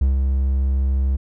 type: tone with ADSR envelope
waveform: triangle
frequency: 66.8 Hz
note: C2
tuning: 36 cents sharp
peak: -11 dBFS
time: 0.01-1.17 s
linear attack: 6 ms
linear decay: 140 ms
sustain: -3 dB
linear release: 15 ms
effects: none